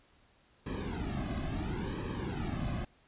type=noise with flanger; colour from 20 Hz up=brown; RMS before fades=-36 dBFS; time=0.66-2.85 s; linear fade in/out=5 ms; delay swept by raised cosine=1.4 to 2.19 ms; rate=0.73 Hz; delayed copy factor=-0.9; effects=pink hiss -66 dBFS RMS until 3.07 s + resampled to 8000 Hz